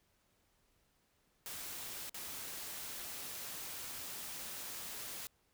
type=noise with dropouts; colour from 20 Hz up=white; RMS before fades=-45 dBFS; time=1.46-5.27 s; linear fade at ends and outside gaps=0 ms; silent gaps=2.095-2.144 s; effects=pink hiss -75 dBFS RMS until 5.53 s